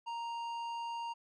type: tone with tanh clipping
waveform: sine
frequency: 932.3 Hz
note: A#5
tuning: in tune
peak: -39 dBFS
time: 0.06-1.14 s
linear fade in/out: 20 ms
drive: 11 dB
effects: none